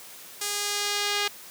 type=tone with band-pass filter sweep; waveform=sawtooth; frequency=410 Hz; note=G#4; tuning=22 cents flat; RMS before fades=-28 dBFS; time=0.41-1.28 s; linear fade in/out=5 ms; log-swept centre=8200 to 3500 Hz; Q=0.93; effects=white hiss -45 dBFS RMS until 1.5 s + high-pass 150 Hz 12 dB/octave